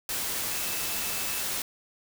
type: tone in noise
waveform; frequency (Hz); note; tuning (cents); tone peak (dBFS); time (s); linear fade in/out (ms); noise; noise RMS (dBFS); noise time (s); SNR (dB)
sine; 2623; E7; -9; -42; 0.51-1.42; 2; white; -31; 0.09-1.62; -14
effects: none